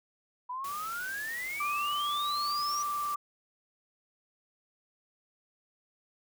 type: exponential sweep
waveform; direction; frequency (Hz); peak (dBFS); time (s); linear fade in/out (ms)
sine; up; 977 to 5910; -34; 0.49-2.83; 10
type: noise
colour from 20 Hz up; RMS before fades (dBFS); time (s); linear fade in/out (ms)
white; -45; 0.64-3.15; 5
type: tone with vibrato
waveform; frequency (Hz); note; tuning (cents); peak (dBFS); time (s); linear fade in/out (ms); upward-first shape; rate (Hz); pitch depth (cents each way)
sine; 1172; D6; -4; -30; 1.6-3.16; 5; sine; 20; 19
effects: none